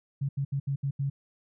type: tone bursts at uneven times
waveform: sine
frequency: 138.59 Hz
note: C#3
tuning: in tune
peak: -26 dBFS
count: 6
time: 0.21-0.29 / 0.37-0.45 / 0.52-0.6 / 0.67-0.76 / 0.83-0.91 / 0.99-1.1 s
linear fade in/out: 10 ms
effects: none